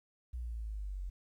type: exponential sweep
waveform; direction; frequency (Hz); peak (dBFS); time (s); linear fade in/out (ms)
sine; down; 62 to 44.74; -37; 0.33-1.1; 10
effects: 12-bit